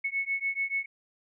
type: beating tone pair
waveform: sine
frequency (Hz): 2200 / 2206.9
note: C#7 / C#7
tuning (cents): -14 / -8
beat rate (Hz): 6.9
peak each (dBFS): -31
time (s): 0.04-0.86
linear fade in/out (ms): 10
effects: none